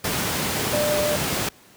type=tone in noise; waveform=sine; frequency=596 Hz; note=D5; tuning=25 cents sharp; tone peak=-21 dBFS; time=0.73-1.16 s; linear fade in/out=5 ms; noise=pink; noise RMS=-24 dBFS; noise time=0.04-1.49 s; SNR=0 dB; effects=pink hiss -51 dBFS RMS until 1.76 s + high-pass 100 Hz 12 dB/octave